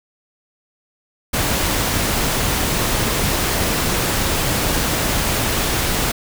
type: noise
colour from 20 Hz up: pink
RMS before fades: -19 dBFS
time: 1.33-6.12 s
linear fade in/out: 10 ms
effects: none